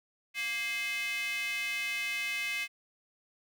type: tone with high-pass filter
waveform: square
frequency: 233.1 Hz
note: A#3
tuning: in tune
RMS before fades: -34 dBFS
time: 0.34-2.68 s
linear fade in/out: 50 ms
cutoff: 2300 Hz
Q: 7.8
effects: none